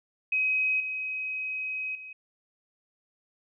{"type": "tone with level steps", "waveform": "sine", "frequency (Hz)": 2532, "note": "D#7", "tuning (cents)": 30, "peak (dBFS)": [-23, -30, -40], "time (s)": [0.32, 2.13], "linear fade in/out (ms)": 5, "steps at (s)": [0.8, 1.95], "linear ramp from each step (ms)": 2, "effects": []}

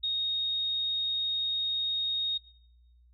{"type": "tone", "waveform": "sine", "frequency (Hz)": 3729, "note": "A#7", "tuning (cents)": 0, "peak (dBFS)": -27, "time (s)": [0.03, 2.38], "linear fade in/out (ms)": 10, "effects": ["noise-tail reverb RT60 1.0 s tail -22 dB re dry", "added 60 Hz sine -57 dBFS peak until 3.13 s"]}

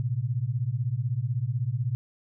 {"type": "beating tone pair", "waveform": "sine", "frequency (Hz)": [113.9, 129.9], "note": ["A#2", "C3"], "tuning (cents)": [-40, -12], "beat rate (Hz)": 16, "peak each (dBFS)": -28, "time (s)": [0, 1.95], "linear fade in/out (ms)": 0, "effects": []}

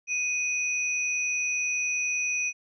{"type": "tone pair together", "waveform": "sine", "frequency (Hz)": [2491, 5925], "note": ["D#7", "F#8"], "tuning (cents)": [1, 1], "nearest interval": "octave + minor third", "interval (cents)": 1500, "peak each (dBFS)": [-26, -32], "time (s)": [0.07, 2.53], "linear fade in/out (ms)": 50, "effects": []}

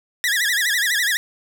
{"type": "tone with vibrato", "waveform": "sawtooth", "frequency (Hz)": 1800, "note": "A6", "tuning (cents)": 39, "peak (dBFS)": -14, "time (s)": [0.24, 1.17], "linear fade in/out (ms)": 0, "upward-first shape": "sine", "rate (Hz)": 12, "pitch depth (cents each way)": 180, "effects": []}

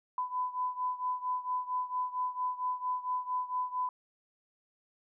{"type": "beating tone pair", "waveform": "sine", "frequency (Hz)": [1001, 1005.4], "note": ["B5", "B5"], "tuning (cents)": [23, 31], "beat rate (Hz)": 4.4, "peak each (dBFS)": [-33, -36], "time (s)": [0.18, 3.89], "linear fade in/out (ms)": 2, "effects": []}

